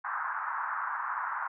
pink band-pass noise, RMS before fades -34 dBFS, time 0.04-1.48 s, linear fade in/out 10 ms, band 910 to 1600 Hz, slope 48 dB/octave, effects none

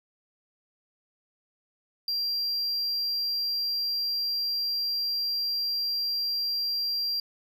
triangle tone, 4745 Hz, D8, 17 cents sharp, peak -25 dBFS, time 2.08-7.2 s, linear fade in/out 2 ms, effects none

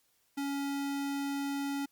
square tone, 280 Hz, C#4, 18 cents sharp, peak -33 dBFS, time 0.37-1.86 s, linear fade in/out 10 ms, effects white hiss -72 dBFS RMS until 1.91 s + Opus 48 kbps

